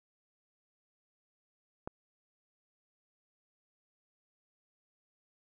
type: click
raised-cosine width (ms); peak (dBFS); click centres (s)
1; -24; 1.875
effects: none